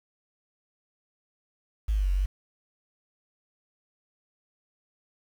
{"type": "linear two-way sweep", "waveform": "sine", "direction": "down then up", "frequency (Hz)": [55, 45.32, 49.87], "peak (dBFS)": -22, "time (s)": [1.88, 2.26], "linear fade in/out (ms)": 10, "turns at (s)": 2.11, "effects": ["8-bit"]}